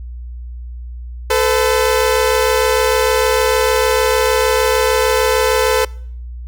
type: tone pair together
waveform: sawtooth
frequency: 440 / 506.6 Hz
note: A4 / B4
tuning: 0 / +44 cents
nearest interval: major second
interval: 244 cents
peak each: -11 dBFS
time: 1.3-5.85 s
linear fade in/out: 5 ms
effects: noise-tail reverb RT60 0.6 s tail -24 dB re dry + added 60 Hz sine -26 dBFS peak until 6.47 s